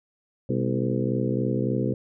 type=harmonic tone with a mistuned harmonic; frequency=63.5 Hz; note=B1; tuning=49 cents sharp; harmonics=2 / 3 / 4 / 5 / 6 / 7 / 8; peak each=-27 / -29 / -30 / -31 / -32 / -32 / -33 dBFS; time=0.49-1.94 s; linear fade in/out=5 ms; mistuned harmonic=3; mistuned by=+110 cents; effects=none